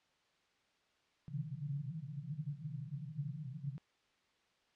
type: band-pass noise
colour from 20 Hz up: white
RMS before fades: -43 dBFS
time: 1.28-3.78 s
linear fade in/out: 0 ms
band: 130 to 160 Hz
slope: 96 dB/octave
effects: white hiss -74 dBFS RMS until 4.75 s + low-pass 4000 Hz 12 dB/octave